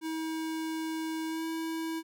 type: tone with pitch glide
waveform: square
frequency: 320 to 324.7 Hz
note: D#4 to E4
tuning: +49 to -26 cents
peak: -33 dBFS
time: 0.01-2.03 s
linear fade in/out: 50 ms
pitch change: +25 cents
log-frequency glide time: 1.27-1.45 s
effects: none